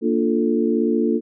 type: chord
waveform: sine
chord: Bb major seventh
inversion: none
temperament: equal with one note detuned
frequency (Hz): 231.9 / 293.7 / 349.2 / 440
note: Bb3 / D4 / F4 / A4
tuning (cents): -9 / 0 / 0 / 0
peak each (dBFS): -20 / -23 / -22 / -23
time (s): 0.01-1.21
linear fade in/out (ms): 50
effects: none